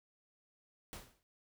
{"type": "noise with exponential decay", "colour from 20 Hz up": "pink", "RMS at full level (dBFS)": -44, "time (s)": [0.93, 1.23], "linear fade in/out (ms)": 0, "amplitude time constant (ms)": 65, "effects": []}